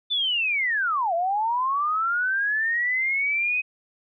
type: linear two-way sweep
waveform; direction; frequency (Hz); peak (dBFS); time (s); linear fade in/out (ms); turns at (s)
sine; down then up; 3554 to 659.3 to 2532; -21; 0.1-3.62; 20; 1.14
effects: none